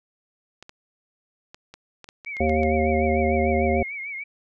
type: clicks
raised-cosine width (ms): 0.2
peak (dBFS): -24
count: 10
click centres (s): 0.626 / 0.694 / 1.545 / 1.74 / 2.043 / 2.089 / 2.248 / 2.368 / 2.495 / 2.633
type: tone with vibrato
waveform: sine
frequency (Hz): 2217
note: C#7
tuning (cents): 0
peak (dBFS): -30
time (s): 2.26-4.24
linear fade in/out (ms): 10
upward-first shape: triangle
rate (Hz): 6.7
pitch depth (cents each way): 93
type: harmonic tone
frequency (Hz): 77.78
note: D#2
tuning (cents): 0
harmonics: 1 / 3 / 5 / 7 / 9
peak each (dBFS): -25 / -25 / -25 / -25 / -25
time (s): 2.4-3.83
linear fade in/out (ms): 5
effects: none